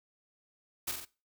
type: noise with echo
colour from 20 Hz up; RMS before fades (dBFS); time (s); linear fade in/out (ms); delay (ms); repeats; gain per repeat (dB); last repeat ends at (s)
white; -34; 0.87-0.92; 10; 44; 3; -4; 1.052
effects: noise-tail reverb RT60 0.3 s tail -20 dB re dry